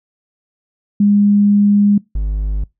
sine / triangle tone pair in turn, 204.2 / 51.05 Hz, G#3 / G#1, -29 / -29 cents, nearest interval 2 octaves, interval 2400 cents, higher first, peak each -8 / -13 dBFS, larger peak first, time 1-1.98 / 2.15-2.64 s, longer first, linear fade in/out 5 ms, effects noise-tail reverb RT60 0.2 s tail -23 dB re dry

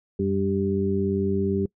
harmonic tone with a mistuned harmonic, 97.9 Hz, G2, 2 cents flat, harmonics 1 / 2 / 3 / 4, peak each -29 / -25 / -31 / -25 dBFS, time 0.19-1.66 s, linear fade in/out 5 ms, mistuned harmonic 1, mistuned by -95 cents, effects noise-tail reverb RT60 0.1 s tail -24 dB re dry

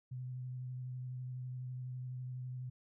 sine tone with vibrato, 126.7 Hz, B2, 45 cents sharp, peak -40 dBFS, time 0.11-2.7 s, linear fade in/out 10 ms, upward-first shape triangle, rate 12 Hz, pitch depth 21 cents each way, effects none

